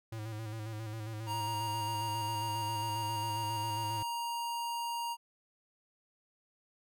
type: tone with vibrato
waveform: square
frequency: 109.5 Hz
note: A2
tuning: 8 cents flat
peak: -39 dBFS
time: 0.12-4.03 s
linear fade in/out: 5 ms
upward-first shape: square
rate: 7.4 Hz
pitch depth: 43 cents each way
type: tone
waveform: square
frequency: 940 Hz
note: A#5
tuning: 14 cents sharp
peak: -35 dBFS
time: 1.26-5.17 s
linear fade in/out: 50 ms
effects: none